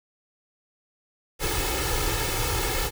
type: noise with comb filter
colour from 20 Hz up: pink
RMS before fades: -26 dBFS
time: 1.39-2.91 s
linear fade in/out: 50 ms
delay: 2.3 ms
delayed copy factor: +1
effects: none